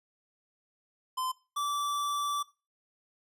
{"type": "tone pair in turn", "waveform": "square", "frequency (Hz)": [1029, 1161], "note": ["C6", "D6"], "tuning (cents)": [-29, -20], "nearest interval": "major second", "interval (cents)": 209, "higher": "second", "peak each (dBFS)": [-31, -30], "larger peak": "second", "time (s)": [[1.17, 1.32], [1.56, 2.43]], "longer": "second", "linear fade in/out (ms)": 10, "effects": ["noise-tail reverb RT60 0.3 s tail -19 dB re dry", "resampled to 32000 Hz"]}